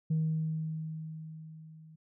sine tone with level ramp, 158.2 Hz, D#3, 29 cents sharp, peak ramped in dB -24 to -51 dBFS, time 0.1-1.96 s, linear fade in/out 10 ms, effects tanh soft clip ceiling -23 dBFS

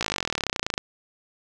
slowing click train, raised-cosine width 0.2 ms, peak -7 dBFS, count 30, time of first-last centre 0.01-0.779 s, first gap 17 ms, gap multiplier 1.03, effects none

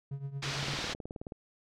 triangle tone with tremolo, 138.59 Hz, C#3, in tune, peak -31 dBFS, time 0.11-0.78 s, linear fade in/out 5 ms, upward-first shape triangle, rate 8.7 Hz, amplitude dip 85%
white low-pass noise, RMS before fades -37 dBFS, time 0.42-0.94 s, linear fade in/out 10 ms, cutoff 5100 Hz, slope 24 dB/octave
click train, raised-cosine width 2 ms, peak -27 dBFS, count 14, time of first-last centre 0.63-1.321 s, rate 18.8 Hz
effects none

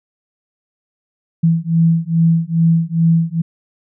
sine beating tone pair, 164.1 / 166.5 Hz, E3 / E3, -8 / +18 cents, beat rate 2.4 Hz, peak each -14 / -14 dBFS, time 1.43-3.42 s, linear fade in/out 10 ms, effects none

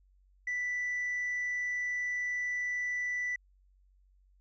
sine tone, 1975.5 Hz, B6, in tune, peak -29 dBFS, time 0.47-3.36 s, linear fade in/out 5 ms, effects tanh soft clip ceiling -29 dBFS + added 47 Hz sine -62 dBFS peak until 4.4 s

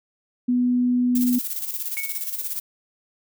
sine tone, 246.9 Hz, B3, in tune, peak -17 dBFS, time 0.48-1.39 s, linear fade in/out 10 ms
violet noise with tremolo, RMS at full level -27 dBFS, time 1.15-2.6 s, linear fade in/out 5 ms, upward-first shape square, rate 17 Hz, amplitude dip 55%
triangle tone with exponential decay, 2217 Hz, C#7, in tune, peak -24 dBFS, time 1.97-2.37 s, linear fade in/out 0 ms, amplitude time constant 86 ms
effects none

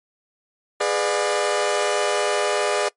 sawtooth chord, G# diminished seventh, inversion none, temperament just, 415.3 / 498.4 / 598 / 717.6 Hz, G#4 / B4 / D5 / F5, 0 / +16 / +31 / +47 cents, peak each -20 / -23 / -19 / -25 dBFS, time 0.8-2.89 s, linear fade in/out 10 ms, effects noise-tail reverb RT60 0.1 s tail -22 dB re dry + MP3 48 kbps

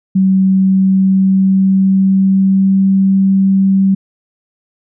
sine tone with pitch glide, 190.4 to 193.28 Hz, F#3 to G3, +50 to -24 cents, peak -7 dBFS, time 0.15-3.95 s, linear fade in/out 10 ms, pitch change +26 cents, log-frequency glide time 0.43-3.17 s, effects none

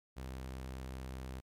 sawtooth tone, 64.9 Hz, C2, 13 cents flat, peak -38 dBFS, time 0.16-1.41 s, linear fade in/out 20 ms, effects MP3 96 kbps

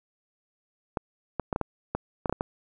clicks, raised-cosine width 1 ms, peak -13 dBFS, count 10, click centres 0.972 / 1.397 / 1.528 / 1.561 / 1.613 / 1.95 / 2.258 / 2.296 / 2.326 / 2.409 s, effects none

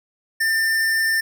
square tone, 1794 Hz, A6, 33 cents sharp, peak -18 dBFS, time 0.4-1.21 s, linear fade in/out 10 ms, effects none

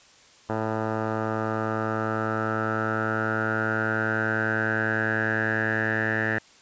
10% pulse tone with low-pass filter sweep, 110 Hz, A2, in tune, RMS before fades -26 dBFS, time 0.49-6.39 s, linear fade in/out 10 ms, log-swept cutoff 1100 to 1800 Hz, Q 8.1, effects white hiss -54 dBFS RMS until 6.61 s + resampled to 16000 Hz

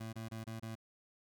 25% pulse tone bursts, 112.2 Hz, A2, 34 cents sharp, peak -38 dBFS, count 5, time 0-0.754 s, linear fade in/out 10 ms, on 130 ms, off 26 ms, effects none

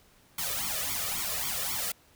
white noise with flanger, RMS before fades -32 dBFS, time 0.38-1.92 s, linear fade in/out 5 ms, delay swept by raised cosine 0.88 to 1.71 ms, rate 3.7 Hz, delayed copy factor +1, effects pink hiss -61 dBFS RMS until 2.15 s

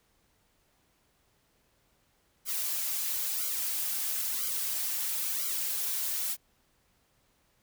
blue noise with flanger, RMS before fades -32 dBFS, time 2.45-6.37 s, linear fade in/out 50 ms, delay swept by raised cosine 1.1 to 5.5 ms, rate 1 Hz, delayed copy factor -0.8, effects pink hiss -70 dBFS RMS until 7.62 s

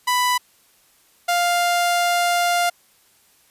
sawtooth tone pair in turn, 992 / 699.9 Hz, B5 / F5, +7 / +4 cents, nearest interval tritone, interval 603 cents, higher first, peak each -13 / -13 dBFS, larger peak neither, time 0.07-0.38 / 1.28-2.7 s, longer second, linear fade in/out 10 ms, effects white hiss -57 dBFS RMS until 3.5 s + resampled to 32000 Hz

